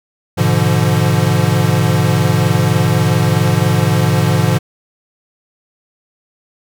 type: chord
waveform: square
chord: G# diminished seventh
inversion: none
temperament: equal with one note detuned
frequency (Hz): 103.83 / 123.47 / 146.83 / 171.12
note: G#2 / B2 / D3 / F3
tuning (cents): 0 / 0 / 0 / -35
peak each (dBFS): -17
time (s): 0.37-4.59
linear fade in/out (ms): 20
effects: none

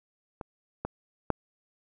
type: clicks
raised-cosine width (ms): 1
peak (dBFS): -23 / -17 / -10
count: 3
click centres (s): 0.412 / 0.85 / 1.303
effects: none

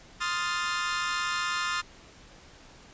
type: chord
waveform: sawtooth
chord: F dominant seventh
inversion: second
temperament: equal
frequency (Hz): 1046.5 / 1244.5 / 1396.9 / 1760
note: C6 / Eb6 / F6 / A6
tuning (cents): 0 / 0 / 0 / 0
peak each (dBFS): -31 / -29 / -29 / -30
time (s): 0.2-1.82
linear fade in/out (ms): 20
effects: pink hiss -52 dBFS RMS until 2.93 s + resampled to 16000 Hz

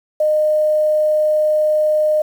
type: tone with quantisation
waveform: sine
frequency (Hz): 612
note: D#5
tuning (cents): -29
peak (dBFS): -12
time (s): 0.2-2.22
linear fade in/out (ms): 5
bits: 7
effects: none

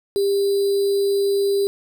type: tone with sample-and-hold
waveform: sine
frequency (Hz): 398.1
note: G4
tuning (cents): +27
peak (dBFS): -16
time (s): 0.16-1.67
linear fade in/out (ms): 0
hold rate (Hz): 4410
effects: none

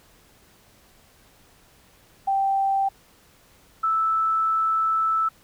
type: tone pair in turn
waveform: sine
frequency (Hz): 782 / 1315.2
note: G5 / E6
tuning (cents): -4 / -4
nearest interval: major sixth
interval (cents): 900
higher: second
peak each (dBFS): -19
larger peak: neither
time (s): 2.27-2.89 / 3.83-5.29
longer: second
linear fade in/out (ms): 10
effects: pink hiss -56 dBFS RMS until 5.43 s

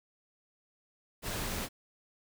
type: noise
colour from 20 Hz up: pink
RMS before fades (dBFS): -36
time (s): 1.22-1.69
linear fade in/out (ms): 50
effects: none

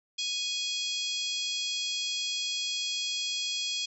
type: harmonic tone with a mistuned harmonic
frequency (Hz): 829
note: G#5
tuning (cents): -3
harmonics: 3 / 4 / 5 / 6 / 7 / 8 / 9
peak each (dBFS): -39 / -33 / -37 / -38 / -40 / -44 / -42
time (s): 0.18-3.86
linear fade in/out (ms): 10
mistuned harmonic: 5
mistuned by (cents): +77
effects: none

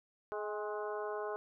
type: harmonic tone with a mistuned harmonic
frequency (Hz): 210.8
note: G#3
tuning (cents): +26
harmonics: 2 / 3 / 4 / 5 / 6 / 7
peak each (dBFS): -39 / -43 / -45 / -45 / -49 / -49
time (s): 0.32-1.36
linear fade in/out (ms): 0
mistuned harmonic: 4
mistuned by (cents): -39
effects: none

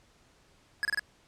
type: tone bursts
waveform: square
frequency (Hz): 1678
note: G#6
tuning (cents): +17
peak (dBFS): -27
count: 4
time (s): 0.83-0.994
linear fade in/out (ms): 0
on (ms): 20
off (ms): 28
effects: pink hiss -63 dBFS RMS until 1.27 s + low-pass 8000 Hz 12 dB/octave

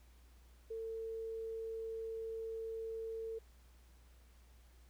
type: tone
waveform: sine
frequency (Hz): 450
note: A4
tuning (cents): +39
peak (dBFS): -40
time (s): 0.7-3.39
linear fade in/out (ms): 10
effects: added 60 Hz sine -60 dBFS peak until 4.89 s + pink hiss -70 dBFS RMS until 4.89 s

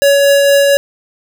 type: tone with tremolo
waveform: square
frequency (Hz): 562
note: C#5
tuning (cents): +24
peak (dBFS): -6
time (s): 0.02-0.77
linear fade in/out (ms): 0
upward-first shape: triangle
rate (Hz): 4.3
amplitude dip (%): 25
effects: none

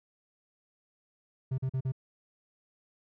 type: tone bursts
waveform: triangle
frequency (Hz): 131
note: C3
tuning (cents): +2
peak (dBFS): -26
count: 4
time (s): 1.51-1.921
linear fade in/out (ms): 10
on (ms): 72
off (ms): 41
effects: none

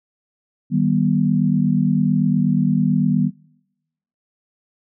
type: chord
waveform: sine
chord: Eb augmented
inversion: none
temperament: just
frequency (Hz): 155.56 / 194.45 / 243.1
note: Eb3 / G3 / B3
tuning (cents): 0 / -14 / -27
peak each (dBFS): -19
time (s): 0.7-3.31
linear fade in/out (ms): 50
effects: noise-tail reverb RT60 0.9 s tail -24 dB re dry

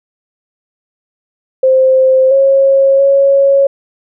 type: tone with pitch steps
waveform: sine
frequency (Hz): 523 / 544 / 552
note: C5 / C#5 / C#5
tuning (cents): -1 / -33 / -7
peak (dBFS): -5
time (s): 1.63-3.67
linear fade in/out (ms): 5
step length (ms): 680
effects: none

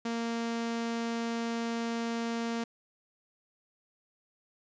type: tone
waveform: sawtooth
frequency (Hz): 231.6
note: A#3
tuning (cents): -11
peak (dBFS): -27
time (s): 0.05-2.64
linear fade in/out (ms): 5
effects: resampled to 16000 Hz

